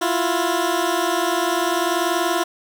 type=tone pair together; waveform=15% pulse; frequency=334.3 / 354.7 Hz; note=E4 / F4; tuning=+24 / +27 cents; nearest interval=minor second; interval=103 cents; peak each=-15 dBFS; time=0.01-2.44 s; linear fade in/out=10 ms; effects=none